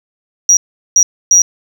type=tone bursts at uneven times; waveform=sine; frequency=5760 Hz; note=F#8; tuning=47 cents flat; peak=-3 dBFS; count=3; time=0.49-0.57 / 0.96-1.03 / 1.31-1.42 s; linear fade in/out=2 ms; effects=tanh soft clip ceiling 0 dBFS + 7-bit